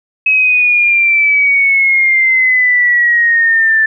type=exponential sweep; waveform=sine; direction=down; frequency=2563 to 1760 Hz; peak=-7 dBFS; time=0.26-3.86 s; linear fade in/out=5 ms; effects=none

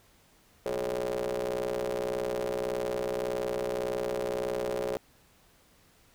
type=ring-modulated tone; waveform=30% pulse; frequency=61.74 Hz; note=B1; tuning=in tune; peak=-24 dBFS; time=0.66-4.97 s; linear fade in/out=0 ms; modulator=485 Hz; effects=pink hiss -62 dBFS RMS until 6.14 s

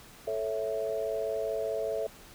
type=chord; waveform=sine; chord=A major; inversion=none; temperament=equal; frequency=440 / 554.4 / 659.3 Hz; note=A4 / C#5 / E5; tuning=0 / 0 / 0 cents; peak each=-33 / -35 / -33 dBFS; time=0.27-2.07 s; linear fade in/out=5 ms; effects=pink hiss -52 dBFS RMS until 2.34 s

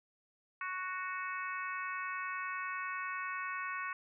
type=harmonic tone; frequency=370 Hz; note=F#4; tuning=in tune; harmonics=3 / 4 / 5 / 6 / 7; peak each=-40 / -42 / -44 / -46 / -47 dBFS; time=0.61-3.93 s; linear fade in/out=2 ms; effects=none

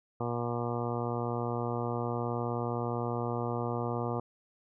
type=harmonic tone; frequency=119.4 Hz; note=A#2; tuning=42 cents sharp; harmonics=1 / 2 / 3 / 4 / 5 / 6 / 7 / 8 / 9 / 10; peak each=-35 / -38 / -39 / -37 / -43 / -40 / -43 / -44 / -44 / -43 dBFS; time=0.2-4.2 s; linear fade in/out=5 ms; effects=none

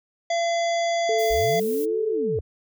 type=harmonic tone; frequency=680 Hz; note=F5; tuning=46 cents flat; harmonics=1 / 3 / 5 / 7 / 9 / 10; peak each=-21 / -31 / -35 / -38 / -40 / -41 dBFS; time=0.3-1.6 s; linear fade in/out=5 ms
type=tone; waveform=sine; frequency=440 Hz; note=A4; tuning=in tune; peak=-22 dBFS; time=1.09-2.39 s; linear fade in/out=2 ms
type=noise; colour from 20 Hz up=violet; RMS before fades=-37 dBFS; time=1.18-1.86 s; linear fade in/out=20 ms
type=linear two-way sweep; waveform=sine; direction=up then down; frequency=38.89 to 424.5 to 65.5 Hz; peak=-28 dBFS; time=1.3-2.41 s; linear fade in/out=10 ms; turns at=2.07 s
effects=none

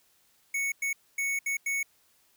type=tone bursts at uneven times; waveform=square; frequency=2217 Hz; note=C#7; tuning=in tune; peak=-28 dBFS; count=5; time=0.54-0.72 / 0.82-0.93 / 1.18-1.39 / 1.46-1.57 / 1.66-1.83 s; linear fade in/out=5 ms; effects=white hiss -66 dBFS RMS until 2.36 s

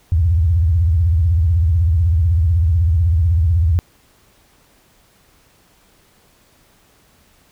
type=tone with vibrato; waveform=sine; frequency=83.1 Hz; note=E2; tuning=15 cents sharp; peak=-11 dBFS; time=0.12-3.79 s; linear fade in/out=0 ms; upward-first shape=triangle; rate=16 Hz; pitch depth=260 cents each way; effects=pink hiss -54 dBFS RMS until 7.51 s

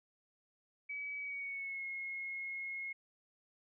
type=tone with pitch glide; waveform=sine; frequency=2281 to 2163 Hz; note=C#7 to C#7; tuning=+49 to -43 cents; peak=-39 dBFS; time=0.89-2.93 s; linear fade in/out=10 ms; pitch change=-92 cents; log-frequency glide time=1.19-1.85 s; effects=none

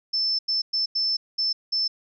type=tone bursts at uneven times; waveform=sine; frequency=5290 Hz; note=E8; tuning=5 cents sharp; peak=-21 dBFS; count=6; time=0.13-0.39 / 0.48-0.62 / 0.73-0.86 / 0.95-1.17 / 1.38-1.53 / 1.72-1.88 s; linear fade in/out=10 ms; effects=none

